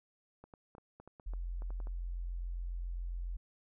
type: clicks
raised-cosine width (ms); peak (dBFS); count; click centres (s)
1; -38; 12; 0.44 / 0.538 / 0.751 / 0.782 / 1 / 1.076 / 1.198 / 1.336 / 1.621 / 1.705 / 1.802 / 1.871
type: tone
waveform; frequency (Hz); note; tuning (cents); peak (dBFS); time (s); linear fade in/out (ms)
sine; 43.65; F1; 0; -36; 1.26-3.37; 10
effects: none